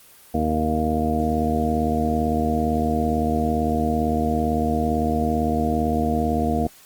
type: harmonic tone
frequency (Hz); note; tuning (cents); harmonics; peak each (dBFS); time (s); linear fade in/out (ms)
77.78; D#2; 0; 1 / 2 / 3 / 4 / 5 / 6 / 8 / 9; -26 / -31 / -23 / -28 / -34 / -28 / -34 / -25; 0.34-6.67; 5
effects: white hiss -49 dBFS RMS until 6.85 s + Opus 24 kbps